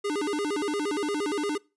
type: tone with vibrato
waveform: square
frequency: 349.2 Hz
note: F4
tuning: in tune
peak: -27 dBFS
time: 0.04-1.58 s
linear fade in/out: 10 ms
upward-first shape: square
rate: 8.6 Hz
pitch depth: 270 cents each way
effects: noise-tail reverb RT60 0.3 s tail -24 dB re dry + resampled to 24000 Hz